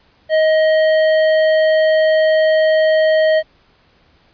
sine tone with tanh clipping, 629 Hz, D#5, 19 cents sharp, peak -12 dBFS, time 0.29-3.43 s, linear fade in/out 50 ms, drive 13 dB, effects pink hiss -54 dBFS RMS until 4.33 s + resampled to 11025 Hz

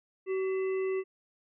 harmonic tone with a mistuned harmonic, 380 Hz, F#4, 46 cents sharp, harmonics 1 / 3 / 5 / 7, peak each -28 / -46 / -45 / -48 dBFS, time 0.26-1.04 s, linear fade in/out 50 ms, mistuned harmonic 5, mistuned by +100 cents, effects none

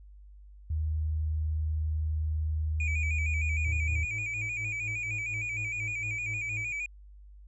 sine tone, 77.78 Hz, D#2, in tune, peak -27 dBFS, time 0.7-4.05 s, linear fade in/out 5 ms
triangle tone with vibrato, 2371 Hz, D7, 16 cents sharp, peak -30 dBFS, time 2.8-6.86 s, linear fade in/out 2 ms, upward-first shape square, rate 6.5 Hz, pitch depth 57 cents each way
triangle tone with tremolo, 108.2 Hz, A2, 29 cents flat, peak -33 dBFS, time 3.65-6.72 s, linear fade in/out 10 ms, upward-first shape sine, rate 4.2 Hz, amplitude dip 80%
effects added 50 Hz sine -48 dBFS peak until 7.47 s + resampled to 22050 Hz

